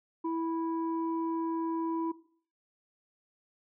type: tone pair together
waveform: sine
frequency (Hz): 328.6 / 984.7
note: E4 / B5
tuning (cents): -5 / -5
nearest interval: octave + perfect fifth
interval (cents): 1900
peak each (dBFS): -30 / -36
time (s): 0.24-2.12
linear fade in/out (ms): 10
effects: noise-tail reverb RT60 0.5 s tail -17 dB re dry + tanh soft clip ceiling -22 dBFS